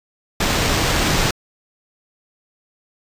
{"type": "noise with sample-and-hold", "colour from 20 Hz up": "pink", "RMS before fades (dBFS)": -18, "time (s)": [0.4, 1.31], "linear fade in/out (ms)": 5, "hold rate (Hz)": 11025, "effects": ["resampled to 32000 Hz"]}